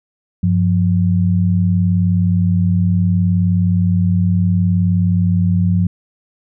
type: tone pair together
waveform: sine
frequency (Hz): 97.19 / 176.5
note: G2 / F3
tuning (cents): -14 / +19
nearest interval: minor seventh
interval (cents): 1033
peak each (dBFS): -14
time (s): 0.43-5.87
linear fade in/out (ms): 5
effects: none